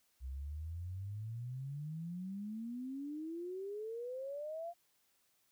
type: exponential sweep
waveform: sine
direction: up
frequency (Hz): 62.7 to 702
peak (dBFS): -40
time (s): 0.2-4.74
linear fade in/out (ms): 50
effects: white hiss -75 dBFS RMS until 5.51 s